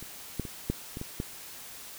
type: clicks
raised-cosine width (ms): 3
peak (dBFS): -30 / -17 / -26 / -14 / -24 / -23 / -18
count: 7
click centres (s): 0.026 / 0.397 / 0.452 / 0.7 / 0.971 / 1.014 / 1.201
effects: white hiss -45 dBFS RMS until 1.98 s